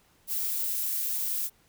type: noise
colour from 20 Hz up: violet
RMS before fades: -30 dBFS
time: 0.27-1.5 s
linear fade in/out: 50 ms
effects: pink hiss -64 dBFS RMS until 1.68 s